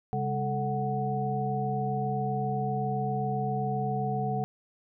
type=tone cluster; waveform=sine; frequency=133.8 / 201.4 / 439.4 / 741 Hz; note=C3 / G3 / A4 / F#5; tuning=+39 / +47 / -2 / +2 cents; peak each=-31 / -34 / -35 / -31 dBFS; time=0.13-4.44 s; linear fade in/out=0 ms; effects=none